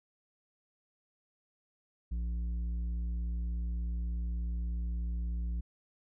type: tone with tanh clipping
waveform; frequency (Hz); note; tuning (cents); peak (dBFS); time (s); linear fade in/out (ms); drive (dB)
sine; 58.3; A#1; +1; -33; 2.11-5.61; 10; 7
effects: none